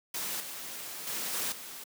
white noise with level steps, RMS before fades -35 / -41 / -35 / -33 / -44 dBFS, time 0.14-1.84 s, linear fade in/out 5 ms, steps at 0.4 / 1.07 / 1.33 / 1.52 s, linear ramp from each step 2 ms, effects high-pass 150 Hz 12 dB/octave

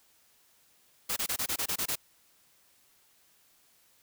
white noise bursts, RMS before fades -31 dBFS, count 9, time 1.09-1.957 s, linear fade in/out 10 ms, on 75 ms, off 24 ms, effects white hiss -65 dBFS RMS until 4.02 s

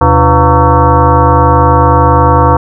sine tone with frequency modulation, 497.1 Hz, B4, 11 cents sharp, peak -3 dBFS, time 0.01-2.57 s, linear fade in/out 5 ms, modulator 209 Hz, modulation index 3.3, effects none

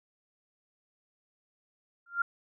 sine tone with exponential growth, 1392 Hz, F6, 6 cents flat, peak -21 dBFS, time 2.06-2.22 s, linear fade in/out 5 ms, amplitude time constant 33 ms, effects none

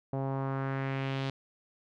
sawtooth tone with low-pass filter sweep, 135.1 Hz, C#3, 44 cents flat, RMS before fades -33 dBFS, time 0.13-1.3 s, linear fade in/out 2 ms, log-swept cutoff 700 to 3900 Hz, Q 1.9, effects none

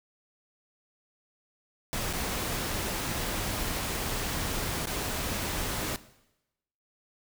pink noise with dropouts, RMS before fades -32 dBFS, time 1.93-5.96 s, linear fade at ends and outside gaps 0 ms, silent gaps 2.129-2.135 / 4.856-4.871 s, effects noise-tail reverb RT60 0.9 s tail -17 dB re dry

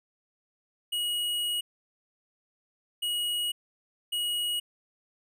square tone bursts at uneven times, 2901 Hz, F#7, 35 cents flat, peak -28 dBFS, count 3, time 0.92-1.61 / 3.02-3.52 / 4.12-4.6 s, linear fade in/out 10 ms, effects none

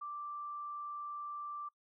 sine tone, 1174.7 Hz, D6, in tune, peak -40 dBFS, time 0.01-1.69 s, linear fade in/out 10 ms, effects noise-tail reverb RT60 0.1 s tail -23 dB re dry

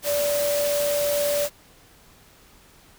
sine tone in noise, 580 Hz, D5, 22 cents flat, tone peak -21 dBFS, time 0.04-1.49 s, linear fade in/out 50 ms, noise white, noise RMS -29 dBFS, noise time 0.02-1.5 s, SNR +5 dB, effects pink hiss -53 dBFS RMS until 2.98 s

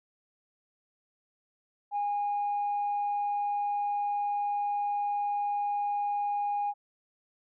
sine tone, 819 Hz, G#5, 24 cents flat, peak -26 dBFS, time 1.91-6.74 s, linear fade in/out 50 ms, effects tanh soft clip ceiling -24 dBFS

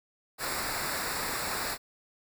pink noise with comb filter, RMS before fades -33 dBFS, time 0.38-1.78 s, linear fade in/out 50 ms, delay 0.32 ms, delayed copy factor -0.75, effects none

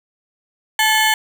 25% pulse ring-modulated tone, 1304 Hz, E6, 19 cents flat, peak -6 dBFS, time 0.79-1.14 s, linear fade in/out 2 ms, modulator 433 Hz, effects none

